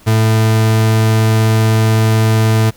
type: tone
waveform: 40% pulse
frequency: 110.5 Hz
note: A2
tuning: 8 cents sharp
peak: -8 dBFS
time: 0.06-2.71 s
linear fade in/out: 20 ms
effects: pink hiss -45 dBFS RMS until 2.76 s